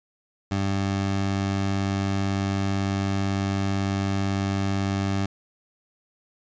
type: tone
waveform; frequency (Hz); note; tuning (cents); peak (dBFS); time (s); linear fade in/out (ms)
20% pulse; 98; G2; 0; -18; 0.51-5.26; 5
effects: resampled to 16000 Hz